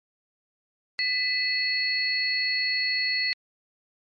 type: tone cluster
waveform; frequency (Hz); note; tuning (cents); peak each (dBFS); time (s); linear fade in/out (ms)
sine; 1999 / 2594 / 4366; B6 / E7 / C#8; +20 / -28 / -27; -26 / -34 / -26; 0.99-3.33; 0
effects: MP3 48 kbps